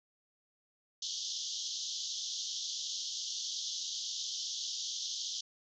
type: band-pass noise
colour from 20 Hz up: white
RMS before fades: -39 dBFS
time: 1.02-5.41 s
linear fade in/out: 5 ms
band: 3100 to 6600 Hz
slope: 96 dB/octave
effects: none